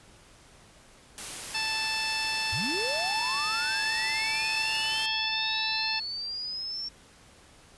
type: noise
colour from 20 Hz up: white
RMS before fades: -38 dBFS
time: 1.18-5.06 s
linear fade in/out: 0 ms
type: harmonic tone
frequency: 880 Hz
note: A5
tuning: in tune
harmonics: 1 / 2 / 3 / 4 / 5 / 6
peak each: -36 / -37 / -32 / -38 / -36 / -34 dBFS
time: 1.54-6 s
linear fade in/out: 10 ms
type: linear sweep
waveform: sine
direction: up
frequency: 75.4 to 5480 Hz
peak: -32 dBFS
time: 2.52-6.89 s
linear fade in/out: 10 ms
effects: pink hiss -55 dBFS RMS until 7.77 s + resampled to 24000 Hz